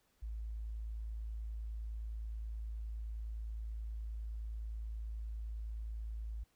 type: tone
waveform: sine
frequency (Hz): 54.8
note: A1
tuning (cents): -6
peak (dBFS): -39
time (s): 0.22-6.44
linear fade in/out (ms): 10
effects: pink hiss -75 dBFS RMS until 6.55 s